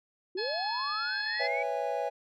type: linear sweep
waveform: sine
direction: up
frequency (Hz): 345 to 2305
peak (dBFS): -32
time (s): 0.35-1.63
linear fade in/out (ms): 5
type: harmonic tone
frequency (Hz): 853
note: G#5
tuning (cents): +46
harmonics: 1 / 2 / 3 / 4 / 5 / 6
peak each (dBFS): -43 / -38 / -45 / -46 / -36 / -43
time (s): 0.37-1.48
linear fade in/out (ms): 20
type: chord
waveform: triangle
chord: C# minor seventh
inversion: third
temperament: equal with one note detuned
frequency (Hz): 493.9 / 554.4 / 659.3 / 820.1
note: B4 / C#5 / E5 / G#5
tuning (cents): 0 / 0 / 0 / -22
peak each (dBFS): -34 / -33 / -33 / -32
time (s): 1.39-2.1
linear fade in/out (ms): 20
effects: none